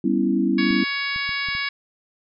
sine chord, C# half-diminished seventh, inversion second, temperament equal, 196 / 246.9 / 277.2 / 329.6 Hz, G3 / B3 / C#4 / E4, 0 / 0 / 0 / 0 cents, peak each -23 dBFS, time 0.04-0.84 s, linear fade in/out 5 ms
harmonic tone, 560 Hz, C#5, 18 cents sharp, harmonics 2 / 3 / 4 / 5 / 6 / 7 / 8 / 9, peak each -34 / -29 / -26 / -35 / -37 / -34 / -37 / -34 dBFS, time 0.58-1.69 s, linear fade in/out 5 ms
clicks, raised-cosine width 5 ms, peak -27 dBFS, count 5, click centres 0.709 / 1.161 / 1.292 / 1.487 / 1.551 s
effects none

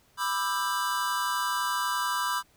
square chord, E minor seventh, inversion second, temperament just, 988.9 / 1186.7 / 1318.5 / 1582.2 Hz, B5 / D6 / E6 / G6, +2 / +18 / 0 / +16 cents, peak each -31 / -33 / -35 / -34 dBFS, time 0.17-2.43 s, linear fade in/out 50 ms, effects pink hiss -63 dBFS RMS until 2.56 s

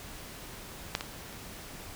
clicks, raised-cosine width 0.2 ms, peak -10 / -17 / -30 dBFS, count 3, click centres 0.951 / 1.009 / 1.327 s, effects pink hiss -45 dBFS RMS until 1.95 s

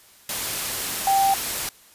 sine tone in noise, 784 Hz, G5, in tune, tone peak -16 dBFS, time 1.07-1.34 s, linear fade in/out 2 ms, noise white, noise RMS -27 dBFS, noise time 0.29-1.69 s, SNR +8 dB, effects white hiss -52 dBFS RMS until 1.94 s + resampled to 32000 Hz

